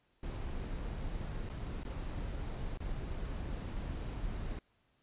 brown noise with dropouts, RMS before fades -39 dBFS, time 0.23-4.59 s, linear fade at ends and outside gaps 2 ms, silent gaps 1.491-1.497 / 1.834-1.849 / 2.774-2.803 s, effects pink hiss -74 dBFS RMS until 5.02 s + resampled to 8000 Hz

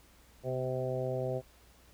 harmonic tone with a mistuned harmonic, 129 Hz, C3, 24 cents flat, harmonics 1 / 2 / 3 / 4 / 5 / 6, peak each -36 / -45 / -38 / -36 / -38 / -47 dBFS, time 0.43-1.42 s, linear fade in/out 50 ms, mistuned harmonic 2, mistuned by -43 cents, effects added 60 Hz sine -62 dBFS peak until 1.93 s + pink hiss -62 dBFS RMS until 1.93 s

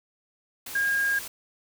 sine tone in noise, 1624 Hz, G#6, 39 cents flat, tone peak -22 dBFS, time 0.75-1.19 s, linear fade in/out 5 ms, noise white, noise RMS -38 dBFS, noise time 0.66-1.28 s, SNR +13 dB, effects none

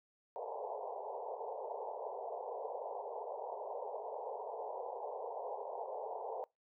pink band-pass noise, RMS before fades -43 dBFS, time 0.36-6.44 s, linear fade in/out 0 ms, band 420 to 960 Hz, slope 96 dB/octave, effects noise-tail reverb RT60 0.2 s tail -23 dB re dry

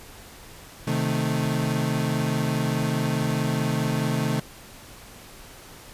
35% pulse chord, A diminished, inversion first, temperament equal, 130.81 / 155.56 / 220 Hz, C3 / Eb3 / A3, 0 / 0 / 0 cents, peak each -25 / -25 / -26 dBFS, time 0.87-4.4 s, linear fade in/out 5 ms, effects pink hiss -45 dBFS RMS until 5.93 s + resampled to 32000 Hz

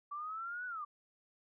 sine linear two-way sweep, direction up then down, 1150 to 1498 to 1150 Hz, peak -39 dBFS, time 0.11-0.85 s, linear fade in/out 10 ms, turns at 0.66 s, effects none

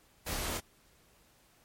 pink noise with echo, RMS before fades -37 dBFS, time 0.26-0.58 s, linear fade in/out 10 ms, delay 25 ms, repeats 1, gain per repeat -3 dB, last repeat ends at 0.605 s, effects pink hiss -65 dBFS RMS until 1.64 s + MP3 64 kbps

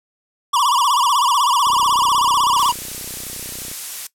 square tone with vibrato, 1046.5 Hz, C6, in tune, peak -14 dBFS, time 0.53-2.72 s, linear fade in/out 10 ms, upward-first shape sine, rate 16 Hz, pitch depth 190 cents each way
click train, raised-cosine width 2 ms, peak -24 dBFS, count 65, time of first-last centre 1.67-3.715 s, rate 31.3 Hz
blue noise, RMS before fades -26 dBFS, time 2.57-4.07 s, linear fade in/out 5 ms
effects noise-tail reverb RT60 0.1 s tail -18 dB re dry + low-pass 12000 Hz 12 dB/octave

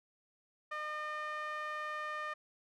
sawtooth tone with band-pass filter, 607 Hz, D#5, 43 cents flat, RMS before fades -40 dBFS, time 0.71-2.34 s, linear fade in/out 10 ms, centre 1500 Hz, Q 4.8, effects none

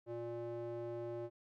square tone with band-pass filter, 118 Hz, A#2, 22 cents sharp, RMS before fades -43 dBFS, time 0.06-1.3 s, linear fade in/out 50 ms, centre 460 Hz, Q 7.4, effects none

